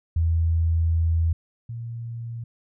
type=tone pair in turn; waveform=sine; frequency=82.41 / 116.55 Hz; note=E2 / A#2; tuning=0 / 0 cents; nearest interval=tritone; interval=600 cents; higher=second; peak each=-18 / -30 dBFS; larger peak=first; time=0.16-1.33 / 1.69-2.44 s; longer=first; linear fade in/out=5 ms; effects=none